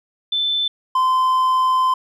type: tone pair in turn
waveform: sine / triangle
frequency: 3527 / 1031.2 Hz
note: A7 / C6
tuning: +3 / -26 cents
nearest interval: octave + major sixth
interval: 2129 cents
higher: first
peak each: -17 / -12 dBFS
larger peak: second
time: 0.32-0.68 / 0.95-1.94 s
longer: second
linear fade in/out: 5 ms
effects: none